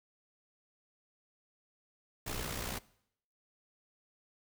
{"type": "noise with amplitude modulation", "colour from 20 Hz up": "pink", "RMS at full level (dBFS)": -36, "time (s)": [2.26, 2.79], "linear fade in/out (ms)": 10, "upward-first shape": "sine", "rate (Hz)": 60.9, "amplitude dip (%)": 60, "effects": ["noise-tail reverb RT60 0.7 s tail -21 dB re dry"]}